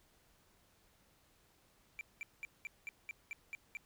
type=tone bursts; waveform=triangle; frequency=2349 Hz; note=D7; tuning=in tune; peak=-39 dBFS; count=9; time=1.99-3.77 s; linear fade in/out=0 ms; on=20 ms; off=200 ms; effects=pink hiss -70 dBFS RMS until 3.85 s